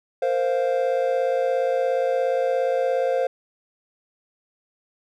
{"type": "chord", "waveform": "triangle", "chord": "Bb suspended second", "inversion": "none", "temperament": "equal", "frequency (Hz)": [466.2, 523.3, 698.5], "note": ["Bb4", "C5", "F5"], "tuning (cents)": [0, 0, 0], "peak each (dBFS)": [-25, -19, -25], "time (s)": [0.22, 3.27], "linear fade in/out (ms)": 5, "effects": []}